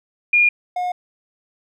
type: tone pair in turn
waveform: sine / triangle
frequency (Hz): 2423 / 720.4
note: D#7 / F#5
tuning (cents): -47 / -46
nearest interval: octave + major sixth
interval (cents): 2099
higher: first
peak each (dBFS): -11 / -18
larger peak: first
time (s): 0.33-0.49 / 0.76-0.92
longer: neither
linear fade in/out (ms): 5
effects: none